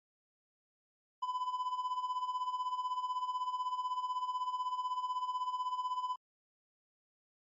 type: tone with tremolo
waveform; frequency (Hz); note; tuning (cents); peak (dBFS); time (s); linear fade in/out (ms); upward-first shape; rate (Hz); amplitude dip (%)
triangle; 1004; B5; +28; -29; 1.22-6.16; 10; sine; 16; 70
effects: MP3 32 kbps